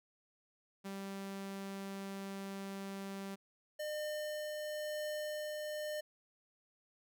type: tone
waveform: sawtooth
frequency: 195.8 Hz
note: G3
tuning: 2 cents flat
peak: -38 dBFS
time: 0.84-3.36 s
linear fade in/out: 20 ms
type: tone with tremolo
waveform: square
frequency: 605 Hz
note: D#5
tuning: 49 cents flat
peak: -38 dBFS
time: 3.79-6.01 s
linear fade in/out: 10 ms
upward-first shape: triangle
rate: 0.98 Hz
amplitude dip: 25%
effects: none